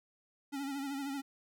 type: tone with vibrato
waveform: square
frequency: 277.2 Hz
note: C#4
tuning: in tune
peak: -37 dBFS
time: 0.52-1.22 s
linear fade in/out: 20 ms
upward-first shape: sine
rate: 13 Hz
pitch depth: 55 cents each way
effects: none